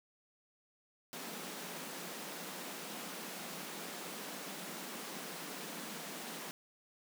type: high-pass noise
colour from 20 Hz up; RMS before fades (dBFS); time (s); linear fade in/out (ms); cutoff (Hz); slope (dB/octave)
pink; -45; 1.13-6.51; 0; 160; 96
effects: none